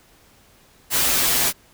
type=noise with comb filter; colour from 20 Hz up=white; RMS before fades=-19 dBFS; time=0.9-1.53 s; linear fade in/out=50 ms; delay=9.5 ms; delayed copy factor=-0.7; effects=pink hiss -54 dBFS RMS until 1.73 s